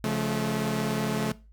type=chord; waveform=sawtooth; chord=Db augmented; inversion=none; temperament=equal with one note detuned; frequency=138.59 / 174.61 / 216.1 Hz; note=Db3 / F3 / A3; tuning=0 / 0 / -31 cents; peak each=-27 / -29 / -24 dBFS; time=0.04-1.32 s; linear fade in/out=2 ms; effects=noise-tail reverb RT60 0.3 s tail -19 dB re dry + added 53 Hz sine -50 dBFS peak until 1.52 s